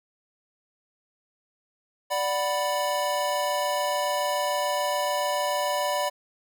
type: chord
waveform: square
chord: B minor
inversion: first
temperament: equal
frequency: 587.3 / 740 / 987.8 Hz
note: D5 / F#5 / B5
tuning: 0 / 0 / 0 cents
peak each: -28 / -32 / -29 dBFS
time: 2.1-6.1 s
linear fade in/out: 20 ms
effects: none